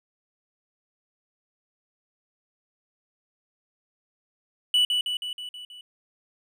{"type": "tone with echo", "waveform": "triangle", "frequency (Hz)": 2960, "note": "F#7", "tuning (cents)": 0, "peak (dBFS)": -16, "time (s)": [4.74, 4.85], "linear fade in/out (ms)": 2, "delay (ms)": 160, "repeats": 6, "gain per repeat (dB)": -4, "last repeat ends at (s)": 5.81, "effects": []}